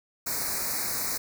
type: band-stop noise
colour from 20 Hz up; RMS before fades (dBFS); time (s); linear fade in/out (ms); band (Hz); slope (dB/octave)
white; -30; 0.26-1.18; 10; 2400 to 4000; 96
effects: none